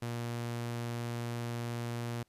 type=tone; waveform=sawtooth; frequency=118.5 Hz; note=A#2; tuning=29 cents sharp; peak=-31 dBFS; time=0.02-2.23 s; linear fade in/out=5 ms; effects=pink hiss -75 dBFS RMS until 2.28 s + resampled to 32000 Hz